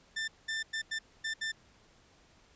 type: tone bursts at uneven times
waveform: sawtooth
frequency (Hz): 1783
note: A6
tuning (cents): +22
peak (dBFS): -29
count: 6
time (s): 0.16-0.28 / 0.48-0.63 / 0.73-0.82 / 0.91-0.99 / 1.24-1.34 / 1.41-1.52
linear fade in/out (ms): 10
effects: pink hiss -63 dBFS RMS until 2.55 s + resampled to 16000 Hz